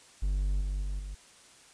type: tone with level steps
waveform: triangle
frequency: 48.52 Hz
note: G1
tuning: 17 cents flat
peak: -24 / -27 / -29 / -34 dBFS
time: 0.22-1.15 s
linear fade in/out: 10 ms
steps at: 0.61 / 0.82 / 0.99 s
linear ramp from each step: 5 ms
effects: white hiss -56 dBFS RMS until 1.73 s + resampled to 22050 Hz